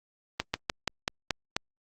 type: slowing click train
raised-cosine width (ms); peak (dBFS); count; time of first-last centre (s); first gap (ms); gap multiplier
0.2; -9; 7; 0.4-1.565; 140; 1.13
effects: Opus 32 kbps